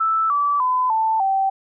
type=tone with pitch steps; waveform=sine; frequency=1318.5 / 1154.5 / 1010.8 / 885.1 / 775 Hz; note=E6 / D6 / B5 / A5 / G5; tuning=0 / -30 / +40 / +10 / -20 cents; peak=-16 dBFS; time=0-1.5 s; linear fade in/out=10 ms; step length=300 ms; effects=none